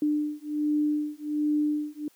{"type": "beating tone pair", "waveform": "sine", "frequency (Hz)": [298.3, 299.6], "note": ["D4", "D4"], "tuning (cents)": [27, 35], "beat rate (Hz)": 1.3, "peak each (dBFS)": -27, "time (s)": [0.02, 2.08], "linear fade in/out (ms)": 2, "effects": ["white hiss -62 dBFS RMS until 2.15 s", "high-pass 150 Hz 12 dB/octave"]}